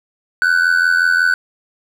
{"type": "tone with amplitude modulation", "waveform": "triangle", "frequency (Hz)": 1500, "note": "F#6", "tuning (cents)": 23, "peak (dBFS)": -6, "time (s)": [0.42, 1.34], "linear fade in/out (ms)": 0, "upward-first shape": "sine", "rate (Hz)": 85.5, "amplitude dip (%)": 75, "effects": []}